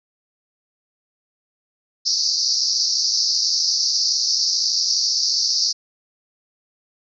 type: band-pass noise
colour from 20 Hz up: white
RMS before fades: -20 dBFS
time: 2.05-5.73 s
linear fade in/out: 20 ms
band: 4400 to 5800 Hz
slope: 96 dB/octave
effects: none